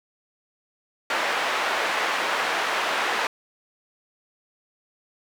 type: band-pass noise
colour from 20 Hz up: white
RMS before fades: -25 dBFS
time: 1.1-3.27 s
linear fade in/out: 2 ms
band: 520 to 1900 Hz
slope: 12 dB/octave
effects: none